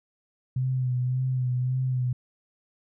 sine tone with vibrato, 127.4 Hz, C3, 46 cents flat, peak -23 dBFS, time 0.56-2.13 s, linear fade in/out 5 ms, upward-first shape sine, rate 1.8 Hz, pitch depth 35 cents each way, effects none

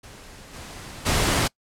pink noise with level steps, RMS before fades -44 / -39 / -21 dBFS, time 0.03-1.48 s, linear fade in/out 10 ms, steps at 0.53 / 1.05 s, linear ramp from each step 20 ms, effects noise-tail reverb RT60 0.1 s tail -24 dB re dry + low-pass 10000 Hz 12 dB/octave

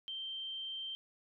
sine tone, 3136 Hz, G7, in tune, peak -39 dBFS, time 0.08-0.95 s, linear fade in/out 0 ms, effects none

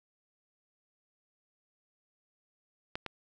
clicks, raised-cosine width 0.3 ms, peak -19 / -21 dBFS, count 2, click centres 2.955 / 3.063 s, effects none

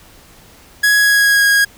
45% pulse tone with pitch glide, 1671 to 1641.3 Hz, G#6 to G#6, +10 to -21 cents, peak -9 dBFS, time 0.83-1.65 s, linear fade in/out 10 ms, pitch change -31 cents, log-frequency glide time 0.96-1.46 s, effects pink hiss -44 dBFS RMS until 1.77 s

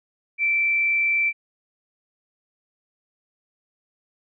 sine tone with frequency modulation, 2336 Hz, D7, 10 cents flat, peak -18 dBFS, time 0.38-1.33 s, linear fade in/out 50 ms, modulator 63.8 Hz, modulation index 0.4, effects none

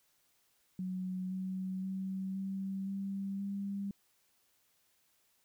sine tone with pitch steps, 185 / 187.69 / 190.42 / 193.19 / 196 / 198.85 Hz, F#3 / F#3 / G3 / G3 / G3 / G3, 0 / +25 / -50 / -25 / 0 / +25 cents, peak -35 dBFS, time 0.79-3.91 s, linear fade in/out 2 ms, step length 520 ms, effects white hiss -73 dBFS RMS until 5.44 s

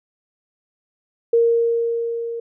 sine tone with level ramp, 465 Hz, A#4, 4 cents flat, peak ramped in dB -11 to -25 dBFS, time 1.33-2.4 s, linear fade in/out 5 ms, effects none

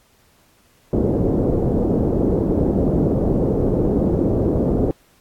white low-pass noise, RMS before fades -18 dBFS, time 0.93-4.91 s, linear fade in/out 0 ms, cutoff 460 Hz, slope 24 dB/octave, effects pink hiss -57 dBFS RMS until 5.2 s + AAC 64 kbps

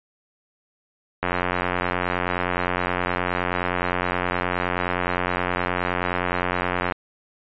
click train, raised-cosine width 0.5 ms, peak -7 dBFS, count 511, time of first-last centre 1.23-6.922 s, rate 89.6 Hz, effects resampled to 8000 Hz

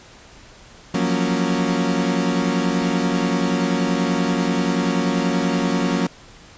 35% pulse chord, Gb major seventh, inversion third, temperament equal, 174.61 / 185 / 233.1 / 277.2 Hz, F3 / Gb3 / Bb3 / Db4, 0 / 0 / 0 / 0 cents, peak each -22 dBFS, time 0.94-6.07 s, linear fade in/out 5 ms, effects pink hiss -45 dBFS RMS until 6.57 s + resampled to 16000 Hz

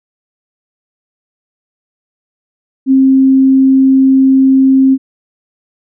sine tone, 266.1 Hz, C4, 29 cents sharp, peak -4 dBFS, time 2.86-4.98 s, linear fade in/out 50 ms, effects none

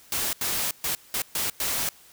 white noise bursts at uneven times, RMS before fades -27 dBFS, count 6, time 0.12-0.33 / 0.41-0.71 / 0.84-0.95 / 1.14-1.22 / 1.35-1.5 / 1.6-1.89 s, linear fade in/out 2 ms, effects white hiss -53 dBFS RMS until 2.12 s

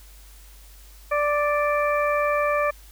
harmonic tone, 587.3 Hz, D5, in tune, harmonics 1 / 2 / 3 / 4, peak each -22 / -24 / -30 / -30 dBFS, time 1.11-2.71 s, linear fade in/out 10 ms, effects added 50 Hz sine -45 dBFS peak until 2.91 s + white hiss -52 dBFS RMS until 2.91 s

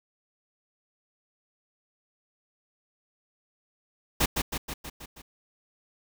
pink noise with echo, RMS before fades -23 dBFS, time 4.2-4.26 s, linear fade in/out 10 ms, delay 160 ms, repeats 6, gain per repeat -4 dB, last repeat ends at 5.22 s, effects none

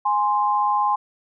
sine tone pair together, 830 / 1045.7 Hz, G#5 / C6, -1 / -1 cents, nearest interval major third, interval 400 cents, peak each -20 dBFS, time 0.05-0.96 s, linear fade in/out 10 ms, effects none

